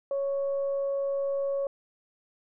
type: tone with frequency modulation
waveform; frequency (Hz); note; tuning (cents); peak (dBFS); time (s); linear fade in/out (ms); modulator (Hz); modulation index
sine; 554.4; C#5; 0; -26; 0.11-1.67; 2; 555; 0.2
effects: none